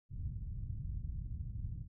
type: low-pass noise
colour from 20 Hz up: white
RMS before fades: -41 dBFS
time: 0.09-1.88 s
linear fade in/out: 50 ms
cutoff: 120 Hz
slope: 24 dB/octave
effects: none